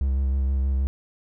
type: tone with vibrato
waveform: triangle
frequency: 67.1 Hz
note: C2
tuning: 44 cents sharp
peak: -18 dBFS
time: 0.01-0.87 s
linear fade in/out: 0 ms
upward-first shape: square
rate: 6.3 Hz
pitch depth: 22 cents each way
effects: none